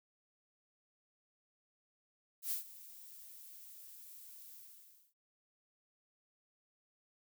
violet noise with ADSR envelope, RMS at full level -36 dBFS, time 2.42-5.14 s, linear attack 93 ms, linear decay 120 ms, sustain -18 dB, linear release 610 ms, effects none

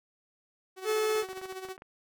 sawtooth tone with tremolo, 376.6 Hz, F#4, 31 cents sharp, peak -32 dBFS, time 0.76-1.77 s, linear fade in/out 50 ms, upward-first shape sine, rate 15 Hz, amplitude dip 65%
45% pulse tone, 432.4 Hz, A4, 30 cents flat, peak -26 dBFS, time 0.84-1.25 s, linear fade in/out 50 ms
clicks, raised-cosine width 0.5 ms, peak -32 dBFS, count 12, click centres 1.155 / 1.226 / 1.288 / 1.331 / 1.375 / 1.415 / 1.456 / 1.525 / 1.651 / 1.687 / 1.779 / 1.821 s
effects none

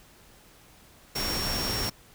sine tone in noise, 5520 Hz, F8, 21 cents flat, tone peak -31 dBFS, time 1.15-1.9 s, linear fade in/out 10 ms, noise pink, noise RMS -31 dBFS, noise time 1.15-1.9 s, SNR -3 dB, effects pink hiss -55 dBFS RMS until 2.14 s

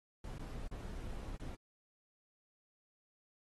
brown noise with dropouts, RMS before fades -44 dBFS, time 0.24-1.55 s, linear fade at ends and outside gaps 2 ms, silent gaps 0.384-0.394 / 0.676-0.713 / 1.365-1.398 s, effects AAC 32 kbps

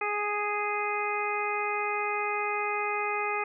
harmonic tone, 415 Hz, G#4, 1 cent flat, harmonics 1 / 2 / 3 / 4 / 5 / 6, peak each -34 / -33 / -33 / -42 / -35 / -34 dBFS, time 0.01-3.44 s, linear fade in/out 5 ms, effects none

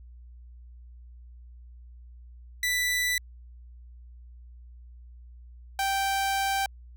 sawtooth tone pair in turn, 1979 / 782.2 Hz, B6 / G5, +3 / -4 cents, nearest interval octave + major third, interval 1607 cents, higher first, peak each -21 dBFS, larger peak neither, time 2.63-3.18 / 5.79-6.66 s, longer second, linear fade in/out 2 ms, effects added 60 Hz sine -45 dBFS peak until 6.96 s

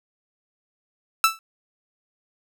sawtooth tone with exponential decay, 1322 Hz, E6, 5 cents sharp, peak -7 dBFS, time 1.24-1.39 s, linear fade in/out 1 ms, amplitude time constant 32 ms, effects none

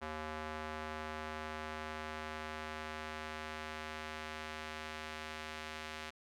square tone with band-pass filter sweep, 77.78 Hz, D#2, in tune, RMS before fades -44 dBFS, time 0.01-6.11 s, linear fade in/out 20 ms, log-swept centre 1200 to 2500 Hz, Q 0.78, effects none

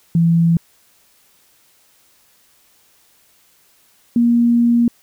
sine tone pair in turn, 167.3 / 236.6 Hz, E3 / A#3, +26 / +26 cents, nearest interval tritone, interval 600 cents, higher second, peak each -10 dBFS, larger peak neither, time 0.15-0.57 / 4.16-4.88 s, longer second, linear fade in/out 2 ms, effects white hiss -55 dBFS RMS until 5.02 s

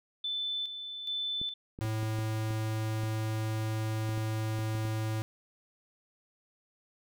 sine tone with tremolo, 3520 Hz, A7, in tune, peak -31 dBFS, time 0.24-1.54 s, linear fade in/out 5 ms, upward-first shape square, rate 1.2 Hz, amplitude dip 55%
clicks, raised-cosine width 3 ms, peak -30 dBFS, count 12, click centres 1.415 / 1.789 / 1.851 / 2.03 / 2.188 / 2.507 / 3.035 / 4.092 / 4.177 / 4.59 / 4.751 / 4.852 s
square tone, 109.6 Hz, A2, 6 cents flat, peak -31 dBFS, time 1.81-5.22 s, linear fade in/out 0 ms
effects none

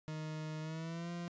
40% pulse tone with pitch glide, 155.56 to 172.6 Hz, D#3 to F3, 0 to -20 cents, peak -39 dBFS, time 0.08-1.28 s, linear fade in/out 0 ms, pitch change +180 cents, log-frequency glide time 0.61-1.11 s, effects resampled to 16000 Hz

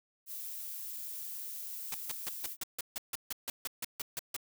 violet noise, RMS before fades -42 dBFS, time 0.26-2.57 s, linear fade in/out 50 ms
white noise bursts, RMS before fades -37 dBFS, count 15, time 1.92-4.365 s, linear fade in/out 2 ms, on 23 ms, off 150 ms
effects none

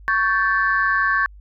sine tone cluster, 1117 / 1558 / 1749 Hz, C#6 / G6 / A6, +13 / -11 / -11 cents, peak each -20 dBFS, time 0.08-1.26 s, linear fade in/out 0 ms, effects tanh soft clip ceiling -7 dBFS + added 50 Hz sine -40 dBFS peak until 1.4 s

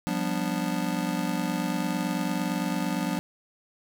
square chord, G dominant seventh, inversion third, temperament just, 176.4 / 196 / 245 / 294 Hz, F3 / G3 / B3 / D4, +18 / 0 / -14 / +2 cents, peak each -32 / -33 / -33 / -33 dBFS, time 0.07-3.19 s, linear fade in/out 0 ms, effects none

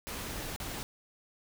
pink noise with dropouts, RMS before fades -39 dBFS, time 0.07-0.83 s, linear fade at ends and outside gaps 0 ms, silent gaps 0.562-0.601 s, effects none

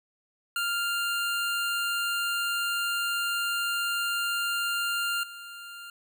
25% pulse tone with level steps, 1396.9 Hz, F6, in tune, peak -23 / -37 dBFS, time 0.56-5.9 s, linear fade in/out 2 ms, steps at 5.23 s, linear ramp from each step 5 ms, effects none

